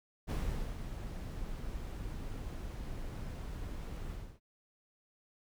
brown noise with ADSR envelope, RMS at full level -33 dBFS, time 0.27-4.4 s, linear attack 32 ms, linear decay 460 ms, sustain -8 dB, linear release 280 ms, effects none

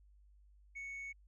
sine tone, 2217 Hz, C#7, in tune, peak -40 dBFS, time 0.75-1.13 s, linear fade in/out 20 ms, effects tanh soft clip ceiling -42 dBFS + added 50 Hz sine -61 dBFS peak until 1.27 s

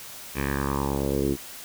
10% pulse tone with low-pass filter sweep, 69.3 Hz, C#2, in tune, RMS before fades -26 dBFS, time 0.34-1.37 s, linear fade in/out 50 ms, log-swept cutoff 2500 to 320 Hz, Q 3, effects white hiss -41 dBFS RMS until 1.64 s

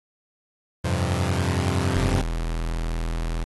sawtooth chord, F suspended second, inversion none, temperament equal, 87.31 / 98 / 130.81 Hz, F2 / G2 / C3, 0 / 0 / 0 cents, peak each -20 / -22 / -23 dBFS, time 0.84-2.22 s, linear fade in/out 10 ms
45% pulse tone, 41.2 Hz, E1, in tune, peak -24 dBFS, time 1.96-3.44 s, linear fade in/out 0 ms
effects AAC 32 kbps

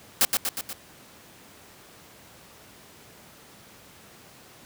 white noise with echo, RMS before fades -19 dBFS, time 0.21-0.25 s, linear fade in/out 0 ms, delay 120 ms, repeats 4, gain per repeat -4 dB, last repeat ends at 0.73 s, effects pink hiss -50 dBFS RMS until 4.65 s + high-pass 100 Hz 12 dB/octave

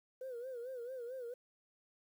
sine tone with vibrato, 497.2 Hz, B4, 12 cents sharp, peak -40 dBFS, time 0.21-1.34 s, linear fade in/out 5 ms, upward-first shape sine, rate 4.5 Hz, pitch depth 110 cents each way, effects tanh soft clip ceiling -39 dBFS + 11-bit

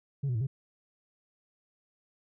sine tone with pitch steps, 139.3 / 123.5 / 109.6 / 134.4 Hz, C#3 / B2 / A2 / C3, +9 / 0 / -6 / +47 cents, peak -25 dBFS, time 0.23-0.47 s, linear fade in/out 10 ms, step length 60 ms, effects tanh soft clip ceiling -26 dBFS

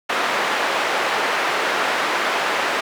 white band-pass noise, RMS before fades -21 dBFS, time 0.09-2.81 s, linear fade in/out 10 ms, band 410 to 1800 Hz, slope 12 dB/octave, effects none

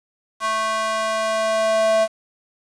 square tone with high-pass filter sweep, 220 Hz, A3, in tune, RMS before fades -20 dBFS, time 0.4-2.08 s, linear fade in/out 50 ms, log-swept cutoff 1000 to 650 Hz, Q 4, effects resampled to 22050 Hz + 7-bit

